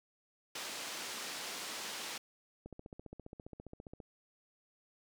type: band-pass noise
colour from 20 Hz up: white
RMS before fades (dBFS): -43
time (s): 0.55-2.18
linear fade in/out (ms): 5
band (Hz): 220 to 6100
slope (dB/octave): 12
type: click train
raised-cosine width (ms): 2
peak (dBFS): -34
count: 21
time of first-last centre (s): 2.66-4.002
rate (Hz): 14.9
effects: none